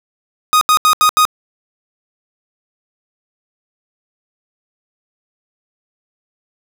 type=tone bursts; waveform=45% pulse; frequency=1244 Hz; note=D#6; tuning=1 cent flat; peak=-8 dBFS; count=5; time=0.53-1.252 s; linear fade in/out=0 ms; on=82 ms; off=78 ms; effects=none